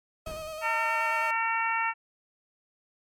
35% pulse tone with vibrato, 628 Hz, D#5, 16 cents sharp, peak -34 dBFS, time 0.26-1.31 s, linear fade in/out 5 ms, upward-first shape square, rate 9.4 Hz, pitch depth 28 cents each way
brown noise with exponential decay, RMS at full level -37 dBFS, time 0.27-0.78 s, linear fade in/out 2 ms, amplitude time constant 110 ms
harmonic tone, 454.2 Hz, A#4, 45 cents flat, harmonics 2 / 3 / 4 / 5 / 6, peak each -29 / -31 / -32 / -33 / -34 dBFS, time 0.61-1.94 s, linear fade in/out 50 ms
effects MP3 96 kbps

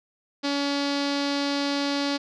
sawtooth tone with low-pass filter, 282.9 Hz, C#4, 35 cents sharp, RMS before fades -26 dBFS, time 0.43-2.18 s, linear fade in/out 20 ms, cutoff 4600 Hz, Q 3.7, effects none

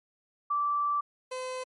sine / 30% pulse tone pair in turn, 1165 / 512 Hz, D6 / C5, -14 / -38 cents, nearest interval octave + major second, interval 1424 cents, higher first, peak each -25 / -31 dBFS, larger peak first, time 0.5-1.01 / 1.31-1.64 s, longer first, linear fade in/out 10 ms, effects MP3 48 kbps

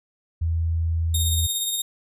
sine tone, 82.41 Hz, E2, in tune, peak -20 dBFS, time 0.41-1.47 s, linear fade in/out 10 ms
15% pulse tone with tremolo, 3700 Hz, A#7, 14 cents flat, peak -15 dBFS, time 1.14-1.82 s, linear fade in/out 5 ms, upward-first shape sine, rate 17 Hz, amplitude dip 35%
effects none

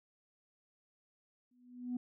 sine tone with exponential growth, 246.9 Hz, B3, in tune, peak -31 dBFS, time 1.51-1.97 s, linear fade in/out 5 ms, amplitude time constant 100 ms, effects tanh soft clip ceiling -31 dBFS

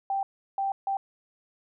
sine tone bursts at uneven times, 784 Hz, G5, in tune, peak -25 dBFS, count 3, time 0.1-0.23 / 0.58-0.72 / 0.87-0.97 s, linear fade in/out 2 ms, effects none

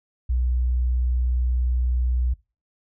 sine tone, 61.74 Hz, B1, in tune, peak -19 dBFS, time 0.29-2.34 s, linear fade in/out 10 ms, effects noise-tail reverb RT60 0.3 s tail -22 dB re dry

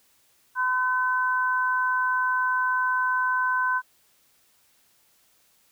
sine tone pair together, 1015 / 1521.9 Hz, B5 / F#6, +47 / +48 cents, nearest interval perfect fifth, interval 701 cents, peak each -24 dBFS, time 0.55-3.82 s, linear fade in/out 50 ms, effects white hiss -63 dBFS RMS until 5.71 s

